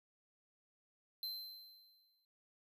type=tone with exponential decay; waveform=square; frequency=4098 Hz; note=C8; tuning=37 cents flat; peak=-39 dBFS; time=1.23-2.25 s; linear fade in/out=1 ms; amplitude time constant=220 ms; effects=none